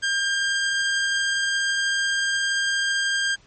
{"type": "tone", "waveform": "sawtooth", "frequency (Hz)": 1600, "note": "G6", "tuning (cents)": 35, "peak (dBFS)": -17, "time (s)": [0.02, 3.36], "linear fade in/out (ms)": 20, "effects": ["pink hiss -56 dBFS RMS until 3.46 s", "MP3 32 kbps"]}